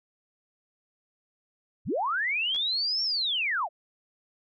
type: linear two-way sweep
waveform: sine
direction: up then down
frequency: 49 to 5520 to 569 Hz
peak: -25 dBFS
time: 1.85-3.69 s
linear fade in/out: 50 ms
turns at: 3.03 s
type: clicks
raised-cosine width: 0.2 ms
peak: -26 dBFS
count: 2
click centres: 2.547 / 2.561 s
effects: none